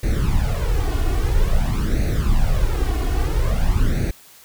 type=noise with flanger; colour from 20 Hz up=brown; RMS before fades=-18 dBFS; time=0.03-4.11 s; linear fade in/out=5 ms; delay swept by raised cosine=0.47 to 2.77 ms; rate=0.5 Hz; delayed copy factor=+0.8; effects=white hiss -47 dBFS RMS until 4.44 s